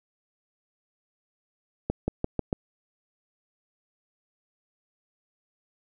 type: accelerating click train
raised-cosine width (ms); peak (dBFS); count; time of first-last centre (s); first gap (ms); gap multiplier
2; -12; 5; 1.9-2.529; 180; 0.91
effects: none